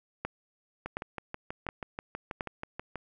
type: two click trains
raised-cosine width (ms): 0.5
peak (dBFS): -21 / -17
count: 14 / 4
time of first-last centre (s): 0.86-2.957 / 0.25-2.408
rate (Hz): 6.2 / 1.39
effects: none